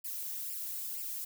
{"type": "noise with flanger", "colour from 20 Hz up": "violet", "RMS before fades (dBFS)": -39, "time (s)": [0.04, 1.25], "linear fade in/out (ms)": 10, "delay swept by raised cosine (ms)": [0.39, 2.39], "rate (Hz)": 2.1, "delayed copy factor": 0.9, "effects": []}